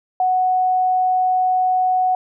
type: tone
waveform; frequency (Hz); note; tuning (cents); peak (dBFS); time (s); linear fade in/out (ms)
sine; 740; F#5; 0; -14; 0.2-2.15; 2
effects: none